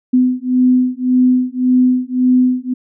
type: beating tone pair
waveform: sine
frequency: 251.8 / 253.6 Hz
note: B3 / B3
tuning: +34 / +46 cents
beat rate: 1.8 Hz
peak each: -13 dBFS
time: 0.13-2.74 s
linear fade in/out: 10 ms
effects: none